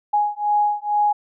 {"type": "beating tone pair", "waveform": "sine", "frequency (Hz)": [830.6, 832.8], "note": ["G#5", "G#5"], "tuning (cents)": [0, 5], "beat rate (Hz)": 2.2, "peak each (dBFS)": -20, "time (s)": [0.13, 1.13], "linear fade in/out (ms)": 10, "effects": []}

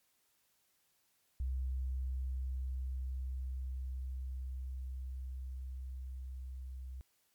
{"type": "tone with level ramp", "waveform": "sine", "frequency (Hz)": 64.6, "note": "C2", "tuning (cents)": -21, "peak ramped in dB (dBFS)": [-33, -42], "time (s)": [1.4, 7.01], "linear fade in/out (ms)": 0, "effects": ["white hiss -75 dBFS RMS until 7.34 s", "MP3 96 kbps"]}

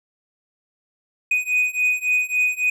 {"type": "beating tone pair", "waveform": "triangle", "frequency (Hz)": [2489, 2492.6], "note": ["D#7", "D#7"], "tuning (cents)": [0, 2], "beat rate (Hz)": 3.6, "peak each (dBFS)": [-20, -19], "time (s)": [1.31, 2.7], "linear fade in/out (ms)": 5, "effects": []}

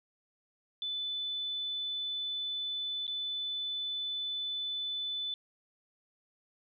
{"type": "tone with dropouts", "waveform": "sine", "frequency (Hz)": 3500, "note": "A7", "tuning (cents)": -10, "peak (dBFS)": -33, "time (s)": [0.82, 5.34], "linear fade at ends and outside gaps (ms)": 1, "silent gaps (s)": [3.068, 3.078], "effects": []}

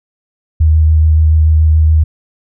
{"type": "tone with vibrato", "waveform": "sine", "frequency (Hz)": 78.4, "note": "D#2", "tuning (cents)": 14, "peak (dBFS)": -5, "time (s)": [0.6, 2.04], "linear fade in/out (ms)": 10, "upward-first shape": "square", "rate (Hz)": 7, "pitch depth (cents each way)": 12, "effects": []}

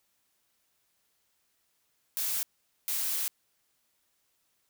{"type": "noise bursts at uneven times", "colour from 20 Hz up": "blue", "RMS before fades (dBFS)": -31, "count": 2, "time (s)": [[2.17, 2.43], [2.88, 3.28]], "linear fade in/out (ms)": 0, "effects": ["white hiss -74 dBFS RMS until 4.69 s"]}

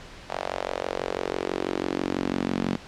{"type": "tone with high-pass filter sweep", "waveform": "sawtooth", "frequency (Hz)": 46.09, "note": "F#1", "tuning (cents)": -6, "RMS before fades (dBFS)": -29, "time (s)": [0.29, 2.77], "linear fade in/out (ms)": 20, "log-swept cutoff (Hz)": [680, 210], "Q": 2.5, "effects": ["pink hiss -44 dBFS RMS until 2.87 s", "low-pass 5000 Hz 12 dB/octave"]}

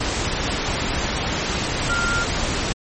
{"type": "tone in noise", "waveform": "sine", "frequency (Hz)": 1395, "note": "F6", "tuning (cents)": -2, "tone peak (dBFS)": -21, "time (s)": [1.89, 2.24], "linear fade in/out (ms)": 10, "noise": "pink", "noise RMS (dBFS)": -23, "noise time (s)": [0, 2.73], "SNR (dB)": -1, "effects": ["MP3 32 kbps"]}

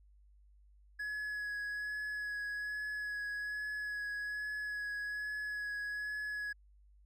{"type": "tone with vibrato", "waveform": "triangle", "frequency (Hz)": 1683, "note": "G#6", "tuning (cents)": 23, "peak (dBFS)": -35, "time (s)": [0.99, 6.53], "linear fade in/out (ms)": 10, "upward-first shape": "sine", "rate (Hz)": 1.2, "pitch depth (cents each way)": 14, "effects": ["added 50 Hz sine -60 dBFS peak until 7.05 s"]}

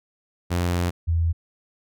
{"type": "tone pair in turn", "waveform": ["sawtooth", "sine"], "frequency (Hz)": [87.8, 83.16], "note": ["F2", "E2"], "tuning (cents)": [10, 16], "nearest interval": "minor second", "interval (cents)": 94, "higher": "first", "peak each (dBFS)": [-17, -18], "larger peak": "first", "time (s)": [[0.5, 0.91], [1.07, 1.33]], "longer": "first", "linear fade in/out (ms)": 20, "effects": []}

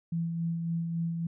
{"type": "tone with tremolo", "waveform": "sine", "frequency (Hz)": 167.1, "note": "E3", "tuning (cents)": 24, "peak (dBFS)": -27, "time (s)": [0.12, 1.27], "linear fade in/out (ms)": 5, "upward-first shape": "sine", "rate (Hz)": 3.6, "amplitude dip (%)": 35, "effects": []}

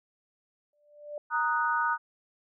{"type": "tone with exponential growth", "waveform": "sine", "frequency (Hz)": 590, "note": "D5", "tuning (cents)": 8, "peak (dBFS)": -32, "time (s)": [0.73, 1.18], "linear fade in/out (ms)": 2, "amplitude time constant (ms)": 97}
{"type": "chord", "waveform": "sine", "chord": "D# minor", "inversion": "second", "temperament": "equal", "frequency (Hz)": [932.3, 1244.5, 1480], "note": ["A#5", "D#6", "F#6"], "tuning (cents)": [0, 0, 0], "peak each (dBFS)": -29, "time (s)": [1.3, 1.98], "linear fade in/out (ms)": 50}
{"effects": []}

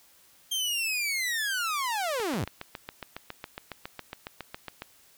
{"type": "linear sweep", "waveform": "sawtooth", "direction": "down", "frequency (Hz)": [3200, 65.41], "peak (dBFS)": -24, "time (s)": [0.51, 2.45], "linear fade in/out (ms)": 10}
{"type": "click train", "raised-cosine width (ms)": 0.3, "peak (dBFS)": -20, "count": 20, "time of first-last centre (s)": [2.2, 4.821], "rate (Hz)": 7.25}
{"effects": ["white hiss -59 dBFS RMS until 5.17 s"]}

